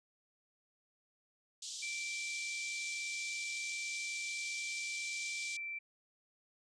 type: band-pass noise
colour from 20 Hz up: white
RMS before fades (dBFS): -45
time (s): 1.62-5.57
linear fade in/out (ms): 5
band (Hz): 3200 to 7900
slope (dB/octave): 48
type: tone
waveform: sine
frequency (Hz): 2340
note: D7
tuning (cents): -7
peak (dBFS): -39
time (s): 1.82-5.79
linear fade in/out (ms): 10
effects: none